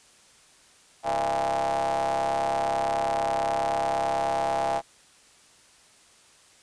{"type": "ring-modulated tone", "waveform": "40% pulse", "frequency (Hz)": 69.2, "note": "C#2", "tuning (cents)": -2, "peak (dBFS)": -20, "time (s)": [1.03, 4.82], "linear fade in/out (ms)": 50, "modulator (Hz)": 744, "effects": ["white hiss -56 dBFS RMS until 6.62 s", "resampled to 22050 Hz"]}